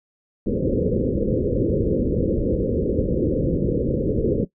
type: low-pass noise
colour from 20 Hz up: white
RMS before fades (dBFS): -21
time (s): 0.46-4.45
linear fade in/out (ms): 5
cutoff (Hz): 530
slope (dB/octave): 96
effects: noise-tail reverb RT60 0.1 s tail -18 dB re dry